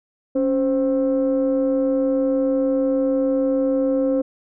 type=tone pair together; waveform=sine; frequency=276.7 / 523.3 Hz; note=C#4 / C5; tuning=-3 / 0 cents; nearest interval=major seventh; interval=1103 cents; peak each=-18 dBFS; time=0.35-4.22 s; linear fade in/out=10 ms; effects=tanh soft clip ceiling -12 dBFS